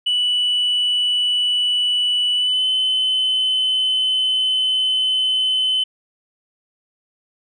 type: tone with pitch glide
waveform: sine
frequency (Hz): 2960 to 3041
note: F#7 to F#7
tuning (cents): 0 to +47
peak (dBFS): -14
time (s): 0.06-5.84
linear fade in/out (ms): 10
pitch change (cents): +47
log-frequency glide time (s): 2.35-2.66
effects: tanh soft clip ceiling -13 dBFS